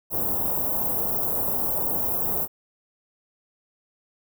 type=band-stop noise; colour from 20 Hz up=white; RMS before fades=-25 dBFS; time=0.1-2.48 s; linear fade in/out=50 ms; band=900 to 14000 Hz; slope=24 dB/octave; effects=none